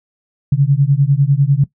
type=beating tone pair; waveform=sine; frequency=135.4 / 145.4 Hz; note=C#3 / D3; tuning=-40 / -17 cents; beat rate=10 Hz; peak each=-12 dBFS; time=0.52-1.64 s; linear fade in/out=5 ms; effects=noise-tail reverb RT60 0.1 s tail -18 dB re dry